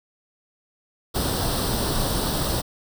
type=noise with comb filter; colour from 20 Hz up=pink; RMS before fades=-24 dBFS; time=1.14-2.62 s; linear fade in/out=20 ms; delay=0.22 ms; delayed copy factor=+0.7; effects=none

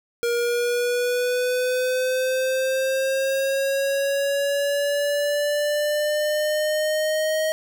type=linear sweep; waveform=square; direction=up; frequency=471.7 to 630 Hz; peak=-21 dBFS; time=0.23-7.52 s; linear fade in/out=0 ms; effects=none

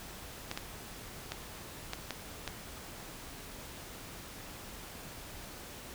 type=clicks; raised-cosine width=0.2 ms; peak=-18 dBFS; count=6; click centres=0.514 / 0.575 / 1.32 / 1.934 / 2.107 / 2.477 s; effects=pink hiss -47 dBFS RMS until 5.94 s

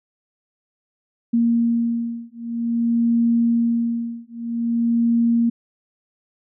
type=beating tone pair; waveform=sine; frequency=233.1 / 233.61 Hz; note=A#3 / A#3; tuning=0 / +4 cents; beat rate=0.51 Hz; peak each=-20 / -20 dBFS; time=1.33-5.5 s; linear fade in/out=10 ms; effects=none

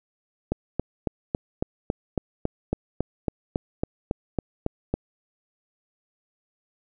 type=click train; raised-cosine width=2 ms; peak=-10 dBFS; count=17; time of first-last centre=0.52-4.94 s; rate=3.62 Hz; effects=none

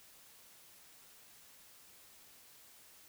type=silence; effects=white hiss -60 dBFS RMS until 3.08 s

